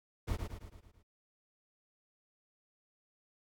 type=noise with echo; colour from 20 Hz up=brown; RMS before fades=-33 dBFS; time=0.27-0.37 s; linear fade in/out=20 ms; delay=110 ms; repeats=6; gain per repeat=-5 dB; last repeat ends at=1.03 s; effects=AAC 64 kbps